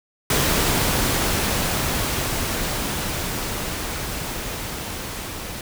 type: noise with level ramp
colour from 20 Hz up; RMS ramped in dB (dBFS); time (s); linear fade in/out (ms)
pink; -19 to -32; 0.3-5.61; 2
effects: none